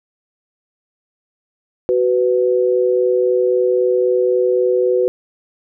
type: tone pair together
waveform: sine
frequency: 373.4 / 497.2 Hz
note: F#4 / B4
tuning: +16 / +12 cents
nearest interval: perfect fourth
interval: 496 cents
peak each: -15 / -15 dBFS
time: 1.89-5.08 s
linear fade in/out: 0 ms
effects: none